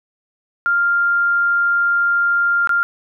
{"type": "tone with dropouts", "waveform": "sine", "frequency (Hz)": 1396.9, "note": "F6", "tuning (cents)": 0, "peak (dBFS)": -13, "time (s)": [0.66, 2.83], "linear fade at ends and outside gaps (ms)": 0, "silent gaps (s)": [2.673, 2.693], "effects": []}